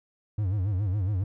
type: tone with vibrato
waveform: triangle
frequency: 98 Hz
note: G2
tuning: in tune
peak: -22 dBFS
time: 0.38-1.24 s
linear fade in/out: 5 ms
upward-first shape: sine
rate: 7.2 Hz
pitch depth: 160 cents each way
effects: none